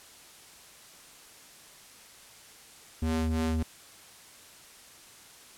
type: ring-modulated tone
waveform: square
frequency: 80.4 Hz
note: E2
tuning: 43 cents flat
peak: -24 dBFS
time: 3.02-3.63 s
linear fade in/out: 5 ms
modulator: 159 Hz
effects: white hiss -52 dBFS RMS until 5.57 s + low-pass 11000 Hz 12 dB/octave